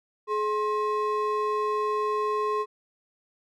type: ring-modulated tone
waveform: triangle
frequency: 743 Hz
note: F#5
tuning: 7 cents sharp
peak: -19 dBFS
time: 0.27-2.66 s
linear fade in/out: 50 ms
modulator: 319 Hz
effects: none